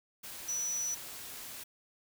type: tone in noise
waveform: sine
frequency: 5920 Hz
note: F#8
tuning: in tune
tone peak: -32 dBFS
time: 0.48-0.95 s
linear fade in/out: 10 ms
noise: white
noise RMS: -45 dBFS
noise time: 0.23-1.64 s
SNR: +10 dB
effects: none